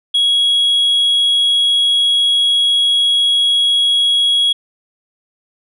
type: tone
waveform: sine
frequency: 3322 Hz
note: G#7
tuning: in tune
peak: -8 dBFS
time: 0.14-4.53 s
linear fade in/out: 10 ms
effects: tanh soft clip ceiling -9 dBFS